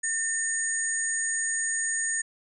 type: tone cluster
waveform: sine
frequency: 1812 / 6760 / 8610 Hz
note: A#6 / G#8 / C9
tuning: -50 / +30 / +49 cents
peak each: -30 dBFS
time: 0.03-2.22 s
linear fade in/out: 10 ms
effects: none